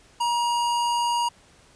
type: tone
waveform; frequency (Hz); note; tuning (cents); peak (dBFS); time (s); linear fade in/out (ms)
square; 950; A#5; +33; -22; 0.2-1.29; 10
effects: pink hiss -55 dBFS RMS until 1.75 s + resampled to 22050 Hz